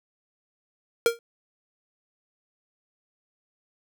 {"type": "tone with exponential decay", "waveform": "square", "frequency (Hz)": 466.2, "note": "A#4", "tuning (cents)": 0, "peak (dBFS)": -14, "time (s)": [1.06, 1.19], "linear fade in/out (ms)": 1, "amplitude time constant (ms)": 27, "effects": []}